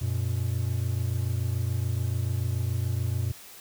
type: tone pair together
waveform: triangle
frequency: 92.5 / 119.45 Hz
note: F#2 / A#2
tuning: 0 / +43 cents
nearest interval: major third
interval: 443 cents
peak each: -26 dBFS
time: 0.01-3.32 s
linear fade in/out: 10 ms
effects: white hiss -47 dBFS RMS until 3.6 s